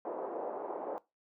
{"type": "band-pass noise", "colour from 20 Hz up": "pink", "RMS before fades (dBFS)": -39, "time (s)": [0.05, 0.98], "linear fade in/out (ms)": 0, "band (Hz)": [390, 840], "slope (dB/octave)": 24, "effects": ["noise-tail reverb RT60 0.2 s tail -18 dB re dry"]}